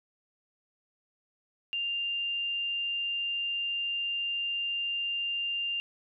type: tone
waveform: sine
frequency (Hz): 2794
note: F7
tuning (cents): 0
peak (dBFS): -29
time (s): 1.73-5.8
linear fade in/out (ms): 0
effects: none